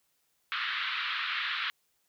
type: band-pass noise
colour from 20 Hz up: pink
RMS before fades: -33 dBFS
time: 0.52-1.7 s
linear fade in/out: 0 ms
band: 1200 to 3900 Hz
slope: 48 dB/octave
effects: white hiss -74 dBFS RMS until 2.08 s